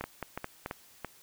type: two click trains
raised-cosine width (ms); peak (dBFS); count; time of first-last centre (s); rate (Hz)
0.5; -20 / -20; 4 / 4; 0.01-0.661 / 0.04-1.047; 4.61 / 2.98
effects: white hiss -58 dBFS RMS until 1.22 s